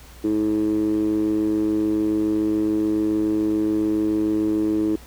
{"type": "tone with band-pass filter", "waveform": "15% pulse", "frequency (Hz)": 107, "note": "A2", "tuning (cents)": -48, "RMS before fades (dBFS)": -21, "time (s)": [0.24, 4.96], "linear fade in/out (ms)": 5, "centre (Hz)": 340, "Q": 5.9, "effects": ["added 60 Hz sine -43 dBFS peak until 5.06 s", "pink hiss -47 dBFS RMS until 5.06 s"]}